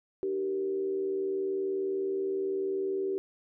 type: tone with frequency modulation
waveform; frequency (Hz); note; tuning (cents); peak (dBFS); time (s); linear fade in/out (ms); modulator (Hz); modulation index
sine; 386.4; G4; -25; -28; 0.23-3.18; 0; 79.3; 0.51
effects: none